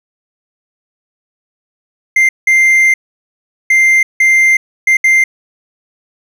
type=tone bursts at uneven times; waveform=triangle; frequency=2093 Hz; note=C7; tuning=in tune; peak=-4 dBFS; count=6; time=2.16-2.29 / 2.47-2.94 / 3.7-4.03 / 4.2-4.57 / 4.87-4.97 / 5.04-5.24 s; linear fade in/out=5 ms; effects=none